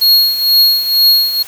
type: tone with tremolo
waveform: square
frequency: 4300 Hz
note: C8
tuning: 47 cents sharp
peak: -5 dBFS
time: 0.01-1.43 s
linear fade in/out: 10 ms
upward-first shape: triangle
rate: 2.1 Hz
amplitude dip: 75%
effects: white hiss -33 dBFS RMS until 1.47 s